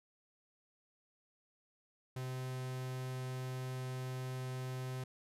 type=tone; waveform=45% pulse; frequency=128.8 Hz; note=C3; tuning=27 cents flat; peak=-39 dBFS; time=2.16-5.04 s; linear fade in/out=5 ms; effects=resampled to 32000 Hz